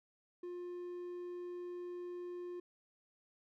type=tone; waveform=triangle; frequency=354.2 Hz; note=F4; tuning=24 cents sharp; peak=-40 dBFS; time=0.43-2.6 s; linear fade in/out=5 ms; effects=none